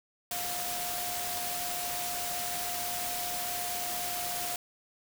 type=tone in noise; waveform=sine; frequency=710 Hz; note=F5; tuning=28 cents sharp; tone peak=-38 dBFS; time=0.31-4.56 s; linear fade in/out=2 ms; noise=white; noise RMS=-35 dBFS; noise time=0.31-4.56 s; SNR=-6 dB; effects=none